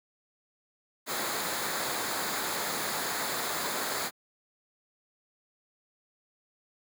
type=noise with comb filter; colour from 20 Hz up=pink; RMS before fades=-32 dBFS; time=1.06-4.11 s; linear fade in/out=50 ms; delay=0.35 ms; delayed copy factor=-0.55; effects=high-pass 200 Hz 12 dB/octave